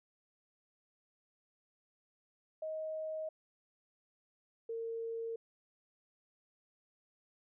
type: tone pair in turn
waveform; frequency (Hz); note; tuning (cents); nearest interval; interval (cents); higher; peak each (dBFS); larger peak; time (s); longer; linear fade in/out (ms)
sine; 629 / 456.6; D#5 / A#4; +19 / -36; tritone; 555; first; -37 / -37; neither; 2.62-3.29 / 4.69-5.36; neither; 5
effects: none